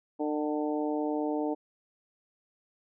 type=harmonic tone with a mistuned harmonic; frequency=150.7 Hz; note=D3; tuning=45 cents sharp; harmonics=2 / 3 / 4 / 5 / 6; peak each=-30 / -34 / -36 / -38 / -40 dBFS; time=0.19-1.55 s; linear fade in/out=20 ms; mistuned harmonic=6; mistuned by=-32 cents; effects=none